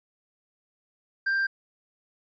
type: tone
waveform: triangle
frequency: 1582 Hz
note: G6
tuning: 15 cents sharp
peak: -21 dBFS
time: 1.26-1.47 s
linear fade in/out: 10 ms
effects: resampled to 16000 Hz